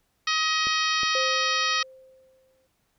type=harmonic tone; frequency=631 Hz; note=D#5; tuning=24 cents sharp; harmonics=2 / 3 / 4 / 5 / 6 / 7 / 8 / 9; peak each=-27 / -29 / -30 / -31 / -32 / -32 / -33 / -34 dBFS; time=0.27-1.83 s; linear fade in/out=5 ms
type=clicks; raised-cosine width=2 ms; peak=-25 dBFS; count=2; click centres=0.67 / 1.033 s
type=tone with exponential decay; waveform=sine; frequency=523.3 Hz; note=C5; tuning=in tune; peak=-26 dBFS; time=1.15-2.67 s; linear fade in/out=2 ms; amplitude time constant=330 ms
effects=pink hiss -71 dBFS RMS until 2.98 s